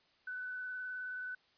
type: tone with vibrato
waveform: sine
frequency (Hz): 1500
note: F#6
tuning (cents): +23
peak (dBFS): -39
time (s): 0.27-1.35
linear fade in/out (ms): 5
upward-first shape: square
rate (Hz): 19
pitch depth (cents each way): 12
effects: white hiss -70 dBFS RMS until 1.57 s + resampled to 11025 Hz